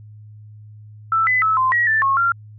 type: tone with pitch steps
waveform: sine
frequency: 1326 / 2009 / 1301 / 1038 / 1909 / 1767 / 1089 / 1381 Hz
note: E6 / B6 / E6 / C6 / A#6 / A6 / C#6 / F6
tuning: +10 / +29 / -23 / -14 / +41 / +7 / -31 / -20 cents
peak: -14 dBFS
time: 1.12-2.32 s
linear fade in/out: 2 ms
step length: 150 ms
effects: added 106 Hz sine -38 dBFS peak until 2.58 s